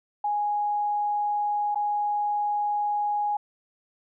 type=tone with dropouts; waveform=sine; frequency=829 Hz; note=G#5; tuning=3 cents flat; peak=-23 dBFS; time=0.24-3.37 s; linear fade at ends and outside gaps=5 ms; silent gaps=1.747-1.756 s; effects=none